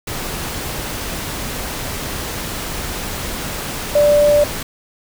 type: tone in noise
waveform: sine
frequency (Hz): 587.3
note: D5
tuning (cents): 0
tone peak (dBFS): -9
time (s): 3.95-4.44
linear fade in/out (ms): 5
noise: pink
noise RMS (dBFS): -25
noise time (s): 0.07-4.63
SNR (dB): +13
effects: none